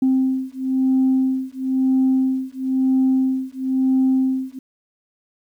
sine beating tone pair, 261.6 / 262.6 Hz, C4 / C4, 0 / +6 cents, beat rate 1 Hz, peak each -18 dBFS, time 0.02-4.59 s, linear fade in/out 5 ms, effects tanh soft clip ceiling -10 dBFS + 9-bit

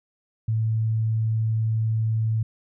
sine tone, 111 Hz, A2, 16 cents sharp, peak -20 dBFS, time 0.48-2.43 s, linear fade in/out 5 ms, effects none

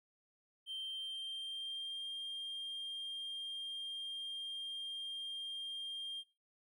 triangle tone with pitch glide, 3136 to 3202 Hz, G7 to G7, 0 to +36 cents, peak -38 dBFS, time 0.66-6.24 s, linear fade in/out 50 ms, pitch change +36 cents, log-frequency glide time 0.77-2.07 s, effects noise-tail reverb RT60 0.4 s tail -22 dB re dry + tanh soft clip ceiling -35 dBFS

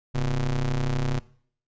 square ring-modulated tone, 60.2 Hz, B1, 44 cents flat, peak -20 dBFS, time 0.14-1.2 s, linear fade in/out 20 ms, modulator 76.3 Hz, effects noise-tail reverb RT60 0.6 s tail -22 dB re dry + resampled to 16000 Hz

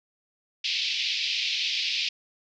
pink band-pass noise, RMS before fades -28 dBFS, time 0.64-2.09 s, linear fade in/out 5 ms, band 2400 to 5100 Hz, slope 48 dB/octave, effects none

